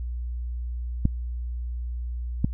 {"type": "clicks", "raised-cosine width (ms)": 5, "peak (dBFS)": -8, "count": 2, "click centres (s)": [1.054, 2.445], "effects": ["added 60 Hz sine -28 dBFS peak until 2.53 s"]}